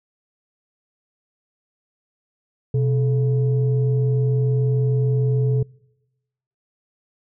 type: tone pair together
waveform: sine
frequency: 127.9 / 430.5 Hz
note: C3 / A4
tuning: -39 / -38 cents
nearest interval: octave + major sixth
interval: 2101 cents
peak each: -16 / -25 dBFS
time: 2.74-5.63 s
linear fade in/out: 5 ms
effects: noise-tail reverb RT60 1.0 s tail -26 dB re dry + tanh soft clip ceiling -10 dBFS